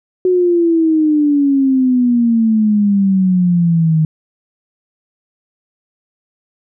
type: exponential sweep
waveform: sine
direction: down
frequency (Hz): 369.7 to 155.56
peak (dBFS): -9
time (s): 0.25-4.05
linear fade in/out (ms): 2
effects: none